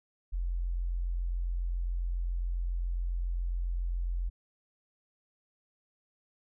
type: tone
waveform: sine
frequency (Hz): 43.65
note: F1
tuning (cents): 0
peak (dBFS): -29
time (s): 0.32-4.3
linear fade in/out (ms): 20
effects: none